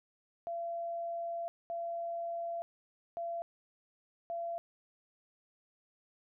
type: tone bursts at uneven times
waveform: sine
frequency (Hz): 680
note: F5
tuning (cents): -46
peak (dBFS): -35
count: 4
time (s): 0.47-1.48 / 1.7-2.62 / 3.17-3.42 / 4.3-4.58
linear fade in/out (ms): 0
effects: none